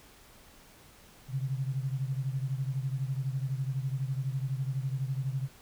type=beating tone pair; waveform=sine; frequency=130.81 / 142.81 Hz; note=C3 / D3; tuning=0 / -48 cents; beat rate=12 Hz; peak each=-31 / -35 dBFS; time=1.28-5.49 s; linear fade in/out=50 ms; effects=pink hiss -56 dBFS RMS until 5.61 s